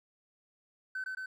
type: tone with echo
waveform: triangle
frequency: 1524 Hz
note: G6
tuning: 49 cents flat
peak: -31 dBFS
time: 0.95-1.04 s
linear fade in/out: 5 ms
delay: 110 ms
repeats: 2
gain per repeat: -2 dB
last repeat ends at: 1.26 s
effects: tanh soft clip ceiling -31 dBFS